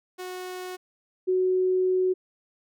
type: tone pair in turn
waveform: sawtooth / sine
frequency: 366.4 / 370.4 Hz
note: F#4 / F#4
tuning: -17 / +2 cents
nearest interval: unison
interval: 19 cents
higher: second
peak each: -30 / -20 dBFS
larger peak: second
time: 0.18-0.77 / 1.27-2.14 s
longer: second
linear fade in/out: 20 ms
effects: none